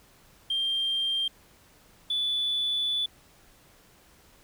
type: tone pair in turn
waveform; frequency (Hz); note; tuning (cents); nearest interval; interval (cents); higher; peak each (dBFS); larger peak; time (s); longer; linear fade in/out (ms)
triangle; 3180 / 3468; G7 / A7; +24 / -26; major second; 150; second; -22; neither; 0.5-1.28 / 2.1-3.06; second; 5
effects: tanh soft clip ceiling -22 dBFS + pink hiss -58 dBFS RMS until 4.43 s